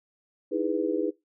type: chord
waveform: sine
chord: E major seventh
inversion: third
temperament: just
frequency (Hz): 309 / 329.6 / 412 / 494.4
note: D#4 / E4 / G#4 / B4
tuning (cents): -12 / 0 / -14 / +2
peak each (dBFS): -30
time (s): 0.51-1.11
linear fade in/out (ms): 20
effects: noise-tail reverb RT60 0.2 s tail -22 dB re dry